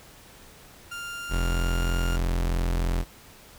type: tone with pitch glide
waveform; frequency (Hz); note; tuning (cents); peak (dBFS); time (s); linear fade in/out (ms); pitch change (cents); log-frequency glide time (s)
30% pulse; 1396.9 to 1405.8; F6 to F6; 0 to +11; -31; 0.91-2.17; 10; +11; 1.3-1.91
type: tone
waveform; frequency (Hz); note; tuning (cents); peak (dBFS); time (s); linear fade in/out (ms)
40% pulse; 43.2; F1; -18; -22; 1.29-3.05; 50
effects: pink hiss -50 dBFS RMS until 3.58 s